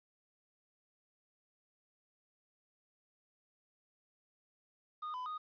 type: tone with pitch steps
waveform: triangle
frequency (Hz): 1230 / 1005 / 1240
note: D#6 / B5 / D#6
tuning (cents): -20 / +30 / -6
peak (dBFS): -37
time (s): 5.02-5.38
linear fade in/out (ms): 10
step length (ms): 120
effects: resampled to 11025 Hz + 12-bit